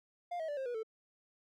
triangle tone with pitch steps, 702 / 640 / 583.5 / 532 / 485.1 / 442.2 Hz, F5 / D#5 / D5 / C5 / B4 / A4, +9 / +49 / -11 / +29 / -31 / +9 cents, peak -34 dBFS, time 0.31-0.832 s, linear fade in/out 10 ms, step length 87 ms, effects none

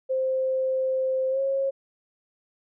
sine tone with pitch glide, 523 to 543 Hz, C5 to C#5, -1 to -36 cents, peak -22 dBFS, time 0.09-1.71 s, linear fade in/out 20 ms, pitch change +65 cents, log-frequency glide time 1.3-1.4 s, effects none

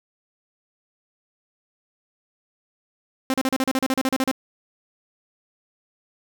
sawtooth tone bursts, 263.2 Hz, C4, 10 cents sharp, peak -15 dBFS, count 14, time 3.3-4.314 s, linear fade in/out 0 ms, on 39 ms, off 36 ms, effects 7-bit

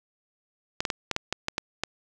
clicks, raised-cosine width 0.2 ms, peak -9 dBFS, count 9, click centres 0.805 / 0.852 / 0.902 / 1.113 / 1.164 / 1.326 / 1.484 / 1.581 / 1.836 s, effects none

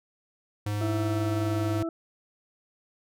square tone with pitch glide, 103.83 to 103.11 Hz, G#2 to G#2, 0 to -12 cents, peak -28 dBFS, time 0.66-1.83 s, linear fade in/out 5 ms, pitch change -12 cents, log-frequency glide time 0.97-1.59 s
harmonic tone, 330 Hz, E4, 2 cents sharp, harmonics 1 / 2 / 4, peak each -29 / -35 / -41 dBFS, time 0.81-1.89 s, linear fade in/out 2 ms
effects none

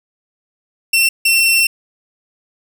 sawtooth tone pair in turn, 2705 / 2705 Hz, E7 / E7, +44 / +44 cents, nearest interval unison, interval 0 cents, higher neither, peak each -7 dBFS, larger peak neither, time 0.93-1.09 / 1.25-1.67 s, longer second, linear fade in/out 5 ms, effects 7-bit

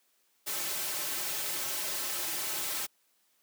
white noise with comb filter, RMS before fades -34 dBFS, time 0.46-2.87 s, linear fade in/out 20 ms, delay 4.2 ms, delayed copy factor -0.75, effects white hiss -71 dBFS RMS until 3.42 s + high-pass 200 Hz 12 dB/octave

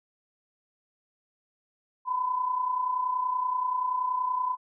sine tone pair together, 979.5 / 1010 Hz, B5 / B5, -15 / +39 cents, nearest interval minor second, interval 54 cents, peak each -33 / -26 dBFS, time 2.05-4.57 s, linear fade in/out 50 ms, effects none

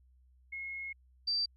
sine tone pair in turn, 2165 / 4670 Hz, C#7 / D8, -41 / -11 cents, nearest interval octave + minor second, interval 1330 cents, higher second, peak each -38 / -29 dBFS, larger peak second, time 0.52-0.93 / 1.27-1.46 s, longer first, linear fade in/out 10 ms, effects added 63 Hz sine -61 dBFS peak until 1.56 s

